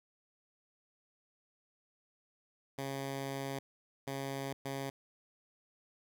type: tone bursts at uneven times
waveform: 10% pulse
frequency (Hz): 136.8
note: C#3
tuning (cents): -23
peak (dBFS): -29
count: 3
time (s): 2.78-3.59 / 4.07-4.53 / 4.65-4.9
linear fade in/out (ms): 5
effects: none